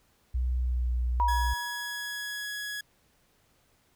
sine tone with pitch glide, 62.3 to 60.81 Hz, B1 to B1, +16 to -26 cents, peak -25 dBFS, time 0.34-1.54 s, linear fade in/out 10 ms, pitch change -42 cents, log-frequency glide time 0.58-0.92 s
sine tone with exponential decay, 961 Hz, B5, 48 cents flat, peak -22 dBFS, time 1.2-2.45 s, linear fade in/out 0 ms, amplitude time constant 270 ms
sawtooth tone, 1676 Hz, G#6, 15 cents sharp, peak -30 dBFS, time 1.28-2.81 s, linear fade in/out 5 ms
effects pink hiss -67 dBFS RMS until 3.95 s

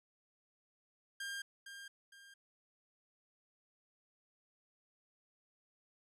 sawtooth tone with echo, 1603 Hz, G6, 38 cents sharp, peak -37 dBFS, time 1.2-1.42 s, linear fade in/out 5 ms, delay 460 ms, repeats 2, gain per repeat -8 dB, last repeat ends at 2.34 s, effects low-pass 12000 Hz 12 dB/octave

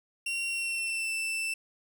40% pulse tone with pitch glide, 2747 to 2663 Hz, F7 to E7, -29 to +17 cents, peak -29 dBFS, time 0.26-1.54 s, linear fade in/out 5 ms, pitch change -54 cents, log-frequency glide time 0.47-1.12 s, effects none

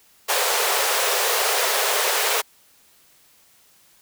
pink high-pass noise, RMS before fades -21 dBFS, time 0.28-2.42 s, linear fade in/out 20 ms, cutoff 400 Hz, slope 96 dB/octave, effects white hiss -56 dBFS RMS until 4.01 s

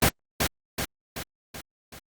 pink noise with echo, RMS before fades -19 dBFS, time 0.02-0.09 s, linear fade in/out 5 ms, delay 380 ms, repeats 5, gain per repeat -5 dB, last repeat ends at 1.99 s, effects Opus 24 kbps

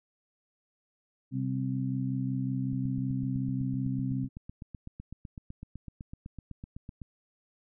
harmonic tone, 65.41 Hz, C2, in tune, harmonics 2 / 3 / 4, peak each -31 / -36 / -33 dBFS, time 1.31-4.29 s, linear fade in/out 50 ms
click train, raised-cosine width 5 ms, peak -29 dBFS, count 35, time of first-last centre 2.73-7.018 s, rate 7.93 Hz
effects none

